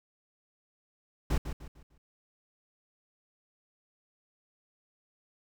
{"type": "noise with echo", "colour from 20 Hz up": "brown", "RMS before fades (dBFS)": -27, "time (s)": [1.3, 1.38], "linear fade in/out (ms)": 5, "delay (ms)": 150, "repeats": 4, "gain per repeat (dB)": -9, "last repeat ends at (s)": 1.98, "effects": []}